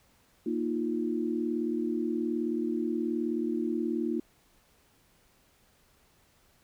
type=chord; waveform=sine; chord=Bb suspended fourth; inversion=none; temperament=just; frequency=233.1 / 310.8 / 349.6 Hz; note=Bb3 / Eb4 / F4; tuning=0 / -2 / +2 cents; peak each=-32 dBFS; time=0.46-4.2 s; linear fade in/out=5 ms; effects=pink hiss -65 dBFS RMS until 6.63 s